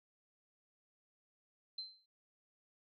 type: tone with exponential decay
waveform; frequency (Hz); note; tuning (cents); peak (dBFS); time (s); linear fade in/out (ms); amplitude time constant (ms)
sine; 4100; C8; -36; -38; 1.78-2.06; 5; 60
effects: none